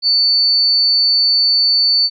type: tone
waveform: sine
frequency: 4500 Hz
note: C#8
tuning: 25 cents sharp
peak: -10 dBFS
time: 0.02-2.1 s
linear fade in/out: 50 ms
effects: none